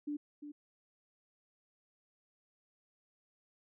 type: tone with echo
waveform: sine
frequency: 293.7 Hz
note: D4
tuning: in tune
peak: -35 dBFS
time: 0.07-0.17 s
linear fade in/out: 10 ms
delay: 350 ms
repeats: 1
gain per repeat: -9 dB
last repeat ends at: 0.52 s
effects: none